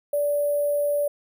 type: tone with sample-and-hold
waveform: sine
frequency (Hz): 581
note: D5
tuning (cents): -19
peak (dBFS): -20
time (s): 0.13-1.08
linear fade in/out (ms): 5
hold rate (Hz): 11025
effects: none